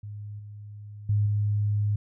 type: tone with level steps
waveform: sine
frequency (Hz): 103.83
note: G#2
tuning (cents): 0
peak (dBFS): -35 / -39 / -20 / -22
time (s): 0.03-1.96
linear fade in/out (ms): 5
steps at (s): 0.39 / 1.09 / 1.26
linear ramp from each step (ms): 5
effects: none